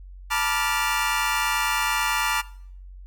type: chord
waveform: 25% pulse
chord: B half-diminished seventh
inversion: third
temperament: equal with one note detuned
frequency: 880 / 969.1 / 1174.7 / 1396.9 Hz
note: A5 / B5 / D6 / F6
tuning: 0 / -33 / 0 / 0 cents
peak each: -24 dBFS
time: 0.3-2.42 s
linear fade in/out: 20 ms
effects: noise-tail reverb RT60 0.6 s tail -20 dB re dry + added 46 Hz sine -39 dBFS peak until 3.06 s